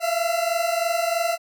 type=tone pair together; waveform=40% pulse; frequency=665.9 / 689 Hz; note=E5 / F5; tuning=+17 / -24 cents; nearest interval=minor second; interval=59 cents; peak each=-23 dBFS; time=0-1.38 s; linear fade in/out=50 ms; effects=none